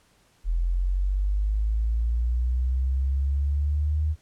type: linear sweep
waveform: sine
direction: up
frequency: 41.2 to 77.78 Hz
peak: -21 dBFS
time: 0.44-4.16 s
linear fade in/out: 50 ms
effects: pink hiss -62 dBFS RMS until 4.21 s + low-pass 11000 Hz 12 dB/octave